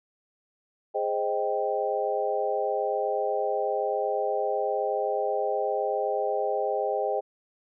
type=chord; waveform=sine; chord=Ab major seventh; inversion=none; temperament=equal; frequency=415.3 / 523.3 / 622.3 / 784 Hz; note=Ab4 / C5 / Eb5 / G5; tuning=0 / 0 / 0 / 0 cents; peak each=-30 dBFS; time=0.94-7.21 s; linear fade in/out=20 ms; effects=none